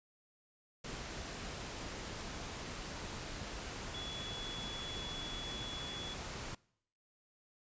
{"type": "tone in noise", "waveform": "sine", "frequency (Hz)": 3400, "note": "G#7", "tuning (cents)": 40, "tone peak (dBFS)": -43, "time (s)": [3.94, 6.14], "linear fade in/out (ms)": 5, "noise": "pink", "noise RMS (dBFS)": -44, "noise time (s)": [0.84, 6.55], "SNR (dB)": -2, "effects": ["noise-tail reverb RT60 0.7 s tail -24 dB re dry", "resampled to 16000 Hz"]}